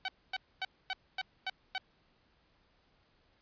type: tone bursts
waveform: 10% pulse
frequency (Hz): 758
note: F#5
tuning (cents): +42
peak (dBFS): -25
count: 7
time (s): 0.05-1.781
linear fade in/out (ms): 2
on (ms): 33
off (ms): 250
effects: pink hiss -70 dBFS RMS until 3.41 s + resampled to 11025 Hz